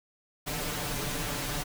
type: noise with comb filter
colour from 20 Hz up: pink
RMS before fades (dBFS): -33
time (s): 0.46-1.64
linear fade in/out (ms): 20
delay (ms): 6.8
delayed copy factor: +1
effects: none